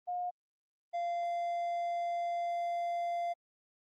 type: tone pair in turn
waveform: sine / triangle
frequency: 715 / 691.4 Hz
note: F5 / F5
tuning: +41 / -18 cents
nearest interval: minor second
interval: 59 cents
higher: first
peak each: -33 / -30 dBFS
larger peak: second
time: 0.07-0.31 / 0.93-3.34 s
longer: second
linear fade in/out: 20 ms
effects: Opus 24 kbps